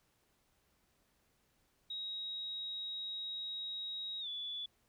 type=tone with pitch glide; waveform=sine; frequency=3801 to 3445 Hz; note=A#7 to A7; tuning=+33 to -37 cents; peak=-39 dBFS; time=1.9-4.66 s; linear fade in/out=5 ms; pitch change=-170 cents; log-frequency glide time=4.2-4.28 s; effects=pink hiss -75 dBFS RMS until 4.88 s